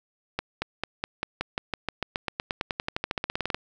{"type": "accelerating click train", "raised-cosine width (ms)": 0.3, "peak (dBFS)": -11, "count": 29, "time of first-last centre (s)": [0.39, 3.545], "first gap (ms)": 230, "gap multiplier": 0.94, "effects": []}